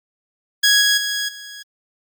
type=tone with level steps; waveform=15% pulse; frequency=1661.2 Hz; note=G#6; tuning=in tune; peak=-5 / -7 / -14 / -27 dBFS; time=0.63-1.63 s; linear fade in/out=10 ms; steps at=0.81 / 0.97 / 1.28 s; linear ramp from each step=10 ms; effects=Opus 32 kbps